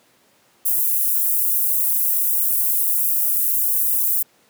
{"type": "high-pass noise", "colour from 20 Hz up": "pink", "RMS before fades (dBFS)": -19, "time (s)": [0.65, 4.23], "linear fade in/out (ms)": 10, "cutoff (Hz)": 12000, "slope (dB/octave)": 24, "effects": ["pink hiss -57 dBFS RMS until 4.49 s", "high-pass 200 Hz 12 dB/octave"]}